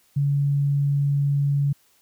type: tone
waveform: sine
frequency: 141.8 Hz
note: C#3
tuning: 40 cents sharp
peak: -18 dBFS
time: 0.16-1.73 s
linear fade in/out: 10 ms
effects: white hiss -61 dBFS RMS until 2.01 s